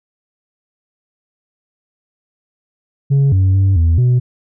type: tone with pitch steps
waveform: sine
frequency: 138.7 / 94.7 / 96.7 / 82.6 / 124.1 Hz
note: C#3 / F#2 / G2 / E2 / B2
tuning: +1 / +41 / -23 / +4 / +9 cents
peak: -6 dBFS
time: 3.1-4.2 s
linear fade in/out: 20 ms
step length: 220 ms
effects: tanh soft clip ceiling -8 dBFS